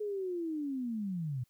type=linear sweep; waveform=sine; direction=down; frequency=426.8 to 117.4 Hz; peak=-33 dBFS; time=0-1.44 s; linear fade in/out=10 ms; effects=white hiss -74 dBFS RMS until 1.49 s